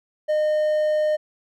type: tone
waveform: triangle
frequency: 611 Hz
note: D#5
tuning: 32 cents flat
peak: -16 dBFS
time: 0.28-1.17 s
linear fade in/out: 20 ms
effects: none